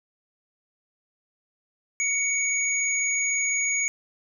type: tone pair together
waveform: sine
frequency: 2241 / 6715 Hz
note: C#7 / G#8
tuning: +18 / +18 cents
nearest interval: octave + perfect fifth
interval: 1900 cents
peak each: -25 / -25 dBFS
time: 2-3.88 s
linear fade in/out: 0 ms
effects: none